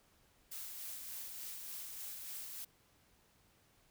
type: noise with tremolo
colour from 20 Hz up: blue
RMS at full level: -45 dBFS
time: 0.51-2.65 s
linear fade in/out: 10 ms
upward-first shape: sine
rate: 3.4 Hz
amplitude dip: 30%
effects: pink hiss -70 dBFS RMS until 3.9 s